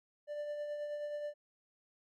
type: tone with tremolo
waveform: triangle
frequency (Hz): 590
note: D5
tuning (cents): +8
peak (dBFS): -34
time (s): 0.27-1.34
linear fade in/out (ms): 50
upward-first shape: triangle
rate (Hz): 9.4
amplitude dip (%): 40
effects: none